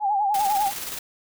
sine tone with vibrato, 813 Hz, G#5, 37 cents flat, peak -19 dBFS, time 0-0.72 s, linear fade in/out 50 ms, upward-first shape sine, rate 10 Hz, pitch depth 81 cents each way
white noise with tremolo, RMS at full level -31 dBFS, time 0.34-0.99 s, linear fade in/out 5 ms, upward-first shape square, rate 19 Hz, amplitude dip 35%
effects none

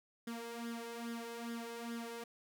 sawtooth tone with flanger, 233.1 Hz, A#3, in tune, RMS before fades -44 dBFS, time 0.27-2.24 s, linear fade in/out 5 ms, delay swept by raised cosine 0.58 to 2.38 ms, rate 2.4 Hz, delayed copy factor +0.7, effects none

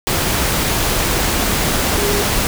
sine tone in noise, 407.6 Hz, G#4, 32 cents flat, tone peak -19 dBFS, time 1.98-2.22 s, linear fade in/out 0 ms, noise pink, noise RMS -17 dBFS, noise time 0.07-2.47 s, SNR -5 dB, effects none

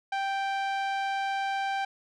sawtooth tone with low-pass filter, 784 Hz, G5, in tune, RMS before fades -30 dBFS, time 0.12-1.85 s, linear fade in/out 5 ms, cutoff 3400 Hz, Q 0.61, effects none

